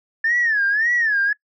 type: tone with vibrato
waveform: sine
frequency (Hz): 1760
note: A6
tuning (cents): 0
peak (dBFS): -15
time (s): 0.24-1.33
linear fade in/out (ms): 5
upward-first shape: sine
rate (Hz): 1.8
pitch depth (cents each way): 170
effects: noise-tail reverb RT60 0.1 s tail -25 dB re dry + tanh soft clip ceiling -11 dBFS